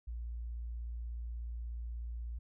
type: tone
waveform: sine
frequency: 58.27 Hz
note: A#1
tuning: in tune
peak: -38 dBFS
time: 0.07-2.39 s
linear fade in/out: 10 ms
effects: none